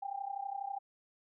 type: tone with amplitude modulation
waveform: sine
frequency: 794 Hz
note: G5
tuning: 22 cents sharp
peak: -33 dBFS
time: 0.02-0.79 s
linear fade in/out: 10 ms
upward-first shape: sine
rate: 32.2 Hz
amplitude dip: 85%
effects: none